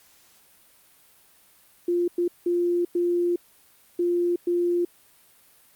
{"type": "tone bursts at uneven times", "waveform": "sine", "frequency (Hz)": 349.2, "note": "F4", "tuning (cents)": 0, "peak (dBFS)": -20, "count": 6, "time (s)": [[1.88, 2.08], [2.18, 2.28], [2.46, 2.85], [2.95, 3.36], [3.99, 4.36], [4.47, 4.85]], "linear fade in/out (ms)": 5, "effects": ["white hiss -57 dBFS RMS until 5.75 s", "Opus 48 kbps"]}